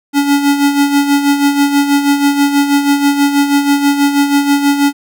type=tone with tremolo; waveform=square; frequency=283.9 Hz; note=C#4; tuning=41 cents sharp; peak=-7 dBFS; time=0.13-4.93 s; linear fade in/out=50 ms; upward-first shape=sine; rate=6.2 Hz; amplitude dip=60%; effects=none